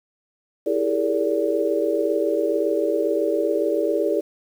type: tone cluster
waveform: sine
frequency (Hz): 328.7 / 392.5 / 410.4 / 457.7 / 577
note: E4 / G4 / G#4 / A#4 / D5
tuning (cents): -5 / +2 / -21 / -32 / -31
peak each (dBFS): -25 / -30 / -24 / -25 / -24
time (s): 0.66-4.21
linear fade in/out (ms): 10
effects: 8-bit